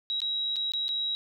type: tone with dropouts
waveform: sine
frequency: 3852 Hz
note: B7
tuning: 44 cents flat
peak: -27 dBFS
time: 0.1-1.15 s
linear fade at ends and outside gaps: 0 ms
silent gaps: 0.203-0.218 / 0.559-0.565 / 0.72-0.736 / 0.882-0.89 s
effects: none